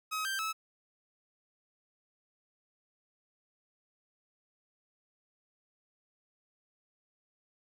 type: tone with pitch steps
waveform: sawtooth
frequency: 1271 / 1574 / 1300 Hz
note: D#6 / G6 / E6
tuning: +36 / +7 / -24 cents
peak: -29 dBFS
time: 0.11-0.53 s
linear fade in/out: 20 ms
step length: 140 ms
effects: none